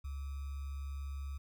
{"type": "tone with sample-and-hold", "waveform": "sine", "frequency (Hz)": 69.5, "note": "C#2", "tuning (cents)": 5, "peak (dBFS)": -38, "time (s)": [0.04, 1.38], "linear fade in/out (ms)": 10, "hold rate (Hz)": 1225, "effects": []}